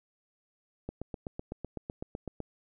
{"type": "click train", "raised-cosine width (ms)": 2, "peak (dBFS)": -23, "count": 13, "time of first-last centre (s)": [0.89, 2.403], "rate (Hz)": 7.93, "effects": []}